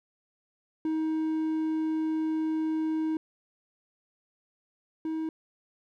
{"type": "tone pair in turn", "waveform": "triangle", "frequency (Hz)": [315.8, 318.2], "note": ["D#4", "D#4"], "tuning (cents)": [26, 39], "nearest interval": "unison", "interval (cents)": 13, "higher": "second", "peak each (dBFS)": [-24, -27], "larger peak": "first", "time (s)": [[0.85, 3.17], [5.05, 5.29]], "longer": "first", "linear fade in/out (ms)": 2, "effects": []}